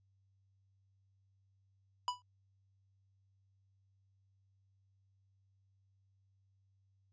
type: tone with exponential decay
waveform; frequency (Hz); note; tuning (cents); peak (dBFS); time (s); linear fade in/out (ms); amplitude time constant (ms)
square; 987.8; B5; 0; -30; 2.08-2.22; 1; 29
effects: added 97 Hz sine -70 dBFS peak until 7.12 s + resampled to 16000 Hz